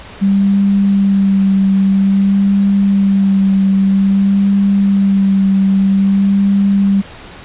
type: tone with vibrato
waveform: sine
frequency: 196.2 Hz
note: G3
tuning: 2 cents sharp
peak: -8 dBFS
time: 0.21-7.02 s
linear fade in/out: 20 ms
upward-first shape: sine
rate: 0.51 Hz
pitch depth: 20 cents each way
effects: pink hiss -34 dBFS RMS until 7.44 s + resampled to 8000 Hz